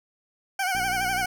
20% pulse tone with vibrato, 755 Hz, F#5, 35 cents sharp, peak -19 dBFS, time 0.59-1.26 s, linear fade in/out 5 ms, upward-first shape sine, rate 12 Hz, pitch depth 77 cents each way
click train, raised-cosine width 3 ms, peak -27 dBFS, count 31, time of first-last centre 0.75-1.246 s, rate 60.5 Hz
effects none

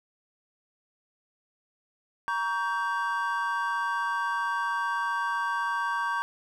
triangle chord, G diminished, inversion first, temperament just, 940.8 / 1128.9 / 1568 Hz, Bb5 / Db6 / G6, +16 / +31 / 0 cents, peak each -29 dBFS, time 2.28-6.22 s, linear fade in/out 0 ms, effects none

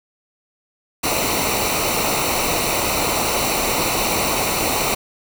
pink noise with comb filter, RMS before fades -20 dBFS, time 1.03-4.95 s, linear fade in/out 10 ms, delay 0.6 ms, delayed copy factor -0.7, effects none

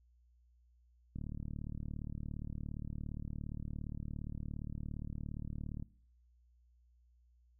click train, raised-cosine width 5 ms, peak -30 dBFS, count 175, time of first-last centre 1.16-5.825 s, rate 37.3 Hz, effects noise-tail reverb RT60 0.6 s tail -23 dB re dry + added 60 Hz sine -65 dBFS peak until 7.59 s

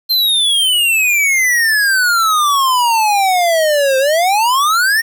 square exponential two-way sweep, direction down then up, 4186 to 521 to 1873 Hz, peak -11 dBFS, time 0.09-5.02 s, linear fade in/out 20 ms, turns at 3.98 s, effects 7-bit

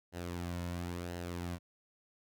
sawtooth tone with flanger, 87.31 Hz, F2, in tune, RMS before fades -40 dBFS, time 0.12-1.59 s, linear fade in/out 50 ms, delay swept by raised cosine 0.85 to 2.55 ms, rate 0.97 Hz, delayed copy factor -0.5, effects none

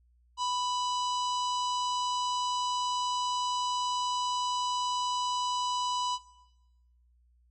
harmonic tone, 991 Hz, B5, 6 cents sharp, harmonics 1 / 3 / 4 / 5 / 6 / 7 / 8, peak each -29 / -39 / -41 / -43 / -45 / -46 / -47 dBFS, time 0.37-6.19 s, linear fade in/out 50 ms, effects noise-tail reverb RT60 1.0 s tail -18 dB re dry + added 60 Hz sine -62 dBFS peak until 7.5 s

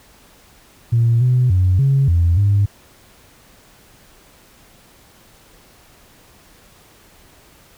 sine tone with pitch steps, 116.6 / 125.5 / 91.9 / 136.8 / 85.2 / 100.9 Hz, A#2 / B2 / F#2 / C#3 / F2 / G#2, +1 / +28 / -11 / -23 / -42 / -49 cents, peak -10 dBFS, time 0.92-2.66 s, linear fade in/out 10 ms, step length 290 ms, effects tanh soft clip ceiling -7 dBFS + pink hiss -49 dBFS RMS until 7.77 s

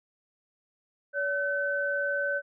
sine tone pair together, 569 / 1522.8 Hz, C#5 / F#6, +45 / +49 cents, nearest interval octave + perfect fourth, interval 1704 cents, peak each -30 / -28 dBFS, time 1.13-2.42 s, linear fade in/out 50 ms, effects none

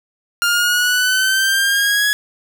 sawtooth exponential sweep, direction up, 1400 to 1684 Hz, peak -10 dBFS, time 0.42-2.13 s, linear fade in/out 0 ms, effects none

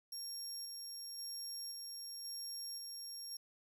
25% pulse tone with tremolo, 5550 Hz, F8, 12 cents flat, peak -38 dBFS, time 0.12-3.37 s, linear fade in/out 5 ms, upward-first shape square, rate 0.94 Hz, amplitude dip 25%, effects none

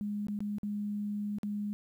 sine tone with dropouts, 206.6 Hz, G#3, 9 cents flat, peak -32 dBFS, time 0.01-1.73 s, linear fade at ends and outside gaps 0 ms, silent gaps 0.269-0.284 / 0.39-0.405 / 0.584-0.632 / 1.385-1.432 s, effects 11-bit

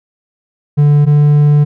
triangle tone pair in turn, 146.4 / 147.21 Hz, D3 / D3, -5 / +4 cents, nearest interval unison, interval 9 cents, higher second, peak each -3 dBFS, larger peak neither, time 0.77-1.06 / 1.06-1.65 s, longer second, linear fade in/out 20 ms, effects none

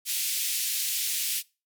white band-pass noise, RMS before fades -29 dBFS, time 0.05-1.43 s, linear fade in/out 50 ms, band 2400 to 16000 Hz, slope 24 dB/octave, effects noise-tail reverb RT60 0.3 s tail -23 dB re dry

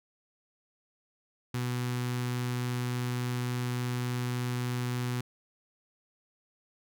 sawtooth tone with notch filter, 123.47 Hz, B2, in tune, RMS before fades -32 dBFS, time 1.54-5.21 s, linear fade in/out 5 ms, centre 590 Hz, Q 1.3, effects none

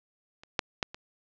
clicks, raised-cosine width 0.2 ms, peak -30 / -7 / -9 / -23 dBFS, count 4, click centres 0.435 / 0.592 / 0.828 / 0.945 s, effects low-pass 5000 Hz 12 dB/octave

